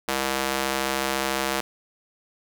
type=tone with high-pass filter; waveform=square; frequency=67 Hz; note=C2; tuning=42 cents sharp; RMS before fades=-26 dBFS; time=0.08-1.61 s; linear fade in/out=5 ms; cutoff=450 Hz; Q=0.5; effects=none